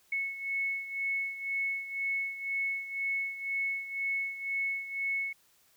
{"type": "beating tone pair", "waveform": "sine", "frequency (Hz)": [2200, 2202], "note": ["C#7", "C#7"], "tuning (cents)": [-14, -12], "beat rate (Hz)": 2, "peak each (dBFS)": [-32, -37], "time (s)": [0.12, 5.33], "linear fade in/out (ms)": 5, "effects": ["white hiss -66 dBFS RMS until 5.76 s"]}